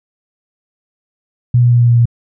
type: tone with pitch steps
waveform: sine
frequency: 122 / 121.23 / 120.46 / 119.7 / 118.94 / 118.19 Hz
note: B2 / B2 / B2 / A#2 / A#2 / A#2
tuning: -21 / -32 / -43 / +46 / +35 / +24 cents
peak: -6 dBFS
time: 1.54-2.056 s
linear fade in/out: 5 ms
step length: 86 ms
effects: none